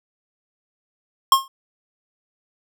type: tone with exponential decay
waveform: square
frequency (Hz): 1074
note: C6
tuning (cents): +45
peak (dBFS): -7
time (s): 1.32-1.48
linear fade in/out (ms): 2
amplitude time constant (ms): 33
effects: none